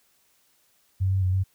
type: tone with pitch steps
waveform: sine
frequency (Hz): 94.9 / 95.8 / 92.3 / 95.1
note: F#2 / G2 / F#2 / F#2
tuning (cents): +44 / -39 / -4 / +48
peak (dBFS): -20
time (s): 1-1.44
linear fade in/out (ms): 20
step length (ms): 110
effects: white hiss -65 dBFS RMS until 1.54 s